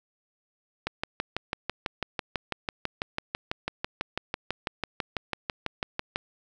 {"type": "click train", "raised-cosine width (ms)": 0.3, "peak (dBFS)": -12, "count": 33, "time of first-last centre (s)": [0.87, 6.159], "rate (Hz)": 6.05, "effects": []}